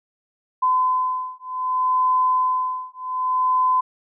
sine beating tone pair, 1018 / 1018.65 Hz, C6 / C6, -48 / -47 cents, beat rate 0.65 Hz, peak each -21 dBFS, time 0.62-3.81 s, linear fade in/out 10 ms, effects none

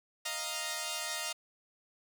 5% pulse chord, Eb suspended second, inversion none, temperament equal, 622.3 / 698.5 / 932.3 Hz, Eb5 / F5 / Bb5, 0 / 0 / 0 cents, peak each -28 dBFS, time 0.25-1.33 s, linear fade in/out 10 ms, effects none

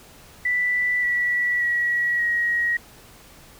sine tone with pitch steps, 1975.5 / 1948.3 / 1921.5 / 1895 Hz, B6 / B6 / B6 / A#6, 0 / -24 / -48 / +28 cents, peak -19 dBFS, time 0.45-2.77 s, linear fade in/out 5 ms, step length 580 ms, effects pink hiss -48 dBFS RMS until 3.59 s

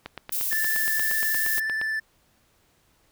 click train, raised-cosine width 0.3 ms, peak -18 dBFS, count 16, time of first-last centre 0.06-1.814 s, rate 8.55 Hz
violet noise, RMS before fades -27 dBFS, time 0.32-1.6 s, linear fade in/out 5 ms
triangle tone with vibrato, 1760 Hz, A6, in tune, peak -23 dBFS, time 0.51-2 s, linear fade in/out 10 ms, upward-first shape triangle, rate 19 Hz, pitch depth 23 cents each way
effects pink hiss -64 dBFS RMS until 3.11 s

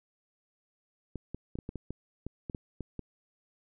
clicks, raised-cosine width 3 ms, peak -24 dBFS, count 12, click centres 1.157 / 1.346 / 1.555 / 1.588 / 1.691 / 1.757 / 1.906 / 2.266 / 2.498 / 2.548 / 2.807 / 2.993 s, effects none

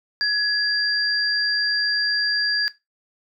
sine tone pair together, 1679 / 4752 Hz, G#6 / D8, +18 / +20 cents, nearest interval octave + tritone, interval 1802 cents, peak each -21 dBFS, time 0.21-2.68 s, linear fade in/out 0 ms, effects noise-tail reverb RT60 0.2 s tail -18 dB re dry

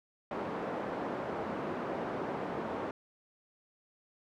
pink band-pass noise, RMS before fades -37 dBFS, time 0.31-2.91 s, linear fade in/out 2 ms, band 260 to 1000 Hz, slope 12 dB/octave, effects none

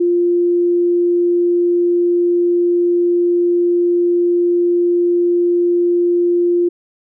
sine tone, 349.1 Hz, F4, 1 cent flat, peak -11 dBFS, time 0-6.69 s, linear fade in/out 10 ms, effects none

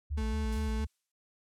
sine tone with vibrato, 65 Hz, C2, 11 cents flat, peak -30 dBFS, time 0.1-0.87 s, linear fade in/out 20 ms, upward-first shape square, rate 4.3 Hz, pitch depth 210 cents each way
35% pulse tone, 218.7 Hz, A3, 10 cents flat, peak -34 dBFS, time 0.17-0.85 s, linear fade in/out 10 ms
blue noise with exponential decay, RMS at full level -45 dBFS, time 0.52-1.12 s, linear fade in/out 5 ms, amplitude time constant 130 ms
effects low-pass 9000 Hz 12 dB/octave

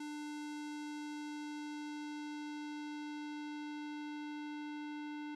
square tone with low-pass filter sweep, 297.8 Hz, D4, 24 cents sharp, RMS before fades -44 dBFS, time 0-5.35 s, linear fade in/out 5 ms, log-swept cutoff 8300 to 3100 Hz, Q 0.95, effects 13-bit

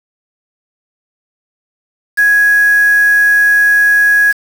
sine tone with quantisation, 1665 Hz, G#6, 4 cents sharp, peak -6 dBFS, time 2.17-4.33 s, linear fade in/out 20 ms, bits 4, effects none

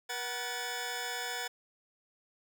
15% pulse tone cluster, 480.2 / 748 / 1731 Hz, B4 / F#5 / A6, -49 / +19 / -29 cents, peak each -35 / -33 / -32 dBFS, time 0.09-1.48 s, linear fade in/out 10 ms, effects none

